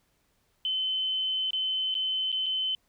sine tone with dropouts, 3056 Hz, G7, 45 cents flat, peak -26 dBFS, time 0.65-2.75 s, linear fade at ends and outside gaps 1 ms, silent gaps 1.506-1.532 / 1.942-1.951 / 2.318-2.326 / 2.46-2.464 s, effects pink hiss -71 dBFS RMS until 2.88 s

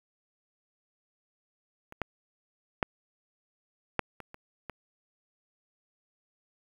clicks, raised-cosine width 0.5 ms, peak -29 / -15 / -10 / -10 / -27 / -30 / -23 dBFS, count 7, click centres 1.924 / 2.017 / 2.828 / 3.993 / 4.203 / 4.344 / 4.697 s, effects 8-bit

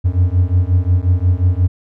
triangle beating tone pair, 87.31 / 92.91 Hz, F2 / F#2, 0 / +8 cents, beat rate 5.6 Hz, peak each -12 / -12 dBFS, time 0.04-1.68 s, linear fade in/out 20 ms, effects none

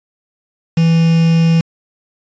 triangle tone with quantisation, 164.8 Hz, E3, in tune, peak -6 dBFS, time 0.77-1.61 s, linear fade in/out 5 ms, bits 4, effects resampled to 16000 Hz

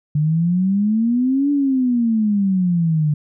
sine exponential two-way sweep, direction up then down, 146.83 to 290 to 146.83 Hz, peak -14 dBFS, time 0.15-3.14 s, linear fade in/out 5 ms, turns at 1.51 s, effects none

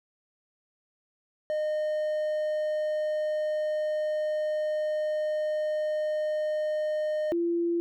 triangle / sine tone pair in turn, 612 / 341.4 Hz, D#5 / F4, -29 / -39 cents, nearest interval minor seventh, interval 1010 cents, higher first, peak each -24 / -24 dBFS, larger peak neither, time 1.5-7.32 / 7.32-7.8 s, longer first, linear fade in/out 0 ms, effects none

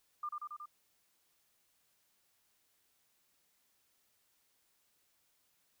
sine tone with echo, 1200 Hz, D6, 37 cents sharp, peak -36 dBFS, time 0.23-0.29 s, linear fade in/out 5 ms, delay 92 ms, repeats 4, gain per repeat -2 dB, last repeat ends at 0.658 s, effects white hiss -75 dBFS RMS until 5.8 s

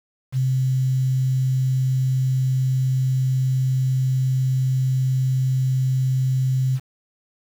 sine tone with quantisation, 130.6 Hz, C3, 3 cents flat, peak -17 dBFS, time 0.32-6.8 s, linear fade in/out 50 ms, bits 7, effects none

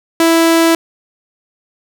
sawtooth tone, 330 Hz, E4, 2 cents sharp, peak -4 dBFS, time 0.2-0.75 s, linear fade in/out 2 ms, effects none

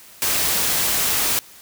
white noise, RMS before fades -20 dBFS, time 0.22-1.39 s, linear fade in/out 0 ms, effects white hiss -45 dBFS RMS until 1.61 s

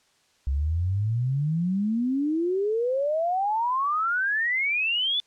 sine exponential sweep, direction up, 65.41 to 3520 Hz, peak -22 dBFS, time 0.47-5.2 s, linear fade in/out 0 ms, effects white hiss -64 dBFS RMS until 5.26 s + low-pass 7000 Hz 12 dB/octave

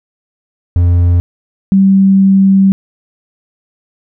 triangle / sine tone pair in turn, 87.31 / 193.64 Hz, F2 / G3, 0 / -21 cents, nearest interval octave + major second, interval 1379 cents, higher second, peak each -4 dBFS, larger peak neither, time 0.76-1.2 / 1.72-2.72 s, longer second, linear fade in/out 0 ms, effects none

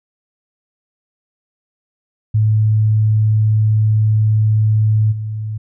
sine tone with level steps, 108.1 Hz, A2, 30 cents flat, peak -10 / -20 dBFS, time 2.34-5.58 s, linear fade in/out 10 ms, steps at 5.11 s, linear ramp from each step 20 ms, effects none

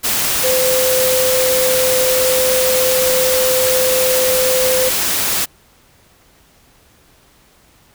sine tone in noise, 513 Hz, C5, 34 cents flat, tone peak -14 dBFS, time 0.43-4.9 s, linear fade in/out 20 ms, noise white, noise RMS -17 dBFS, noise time 0.03-5.46 s, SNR 0 dB, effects pink hiss -51 dBFS RMS until 7.94 s

